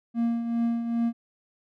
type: tone with tremolo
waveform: triangle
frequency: 233.1 Hz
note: A#3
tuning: in tune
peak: -19 dBFS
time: 0.14-1.13 s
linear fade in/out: 50 ms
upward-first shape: triangle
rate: 2.5 Hz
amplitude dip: 60%
effects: none